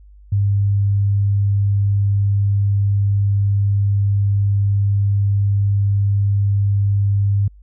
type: tone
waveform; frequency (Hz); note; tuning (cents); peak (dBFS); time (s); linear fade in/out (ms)
sine; 100.4; G2; +42; -13; 0.32-7.48; 5
effects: added 50 Hz sine -41 dBFS peak until 7.62 s